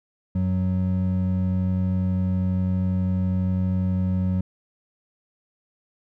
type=tone pair together; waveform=triangle; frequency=92.77 / 185 Hz; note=F#2 / F#3; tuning=+5 / 0 cents; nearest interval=octave; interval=1195 cents; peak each=-21 dBFS; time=0.35-4.41 s; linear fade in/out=5 ms; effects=none